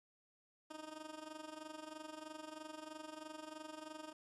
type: tone with amplitude modulation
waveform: 15% pulse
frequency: 310.3 Hz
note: D#4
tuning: 5 cents flat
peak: -39 dBFS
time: 0.7-4.13 s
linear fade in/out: 10 ms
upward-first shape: sine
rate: 23.1 Hz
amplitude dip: 75%
effects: resampled to 24000 Hz + 12-bit